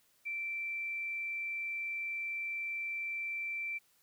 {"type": "tone", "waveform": "sine", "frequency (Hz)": 2341, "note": "D7", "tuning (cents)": -6, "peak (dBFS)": -35, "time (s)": [0.25, 3.79], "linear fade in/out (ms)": 20, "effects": ["white hiss -70 dBFS RMS until 4.02 s"]}